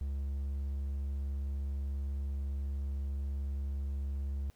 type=tone; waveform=triangle; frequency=69.3 Hz; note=C#2; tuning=in tune; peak=-31 dBFS; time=0.01-4.5 s; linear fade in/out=0 ms; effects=pink hiss -69 dBFS RMS until 4.55 s